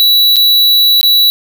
square tone with dropouts, 3931 Hz, B7, 9 cents flat, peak -6 dBFS, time 0-1.3 s, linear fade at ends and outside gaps 0 ms, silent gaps 0.359-0.366 / 1.012-1.03 s, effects none

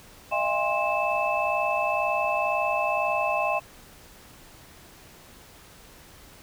sine tone cluster, 617 / 679 / 811 / 1056 / 2627 Hz, D#5 / F5 / G#5 / C6 / E7, -15 / -49 / -41 / +16 / -7 cents, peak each -29 dBFS, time 0.31-3.6 s, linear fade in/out 20 ms, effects pink hiss -50 dBFS RMS until 6.42 s

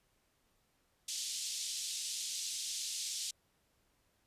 white band-pass noise, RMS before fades -40 dBFS, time 1.08-3.31 s, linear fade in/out 5 ms, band 3300 to 8100 Hz, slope 24 dB/octave, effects pink hiss -75 dBFS RMS until 4.26 s + resampled to 32000 Hz

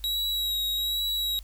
45% pulse tone with vibrato, 3852 Hz, B7, 44 cents flat, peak -25 dBFS, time 0.04-1.39 s, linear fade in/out 0 ms, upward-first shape sine, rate 1.2 Hz, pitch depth 23 cents each way, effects added 50 Hz sine -41 dBFS peak until 1.43 s + white hiss -58 dBFS RMS until 1.43 s

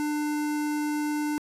square tone with notch filter, 298.5 Hz, D4, 28 cents sharp, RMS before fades -28 dBFS, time 0-1.38 s, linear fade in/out 0 ms, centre 3500 Hz, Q 1.7, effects resampled to 32000 Hz

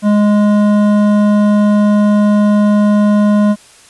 triangle tone with hard clipping, 207.7 Hz, G#3, in tune, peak -9 dBFS, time 0.02-3.56 s, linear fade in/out 50 ms, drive 15 dB, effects white hiss -42 dBFS RMS until 3.89 s + resampled to 24000 Hz

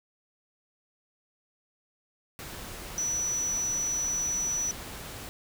sine tone in noise, 5920 Hz, F#8, in tune, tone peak -27 dBFS, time 2.98-4.71 s, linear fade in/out 0 ms, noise pink, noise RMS -41 dBFS, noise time 2.39-5.29 s, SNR +11 dB, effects none

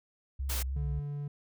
sine tone with vibrato, 65.41 Hz, C2, in tune, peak -31 dBFS, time 0.39-1 s, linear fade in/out 10 ms, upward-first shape sine, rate 3.5 Hz, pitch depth 72 cents each way
white noise, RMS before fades -36 dBFS, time 0.49-0.63 s, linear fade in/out 10 ms
triangle tone, 144.4 Hz, D3, 29 cents flat, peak -32 dBFS, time 0.76-1.28 s, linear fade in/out 5 ms
effects none

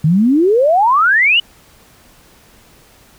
sine exponential sweep, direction up, 146.83 to 3016 Hz, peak -8 dBFS, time 0.04-1.4 s, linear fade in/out 5 ms, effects pink hiss -47 dBFS RMS until 3.18 s

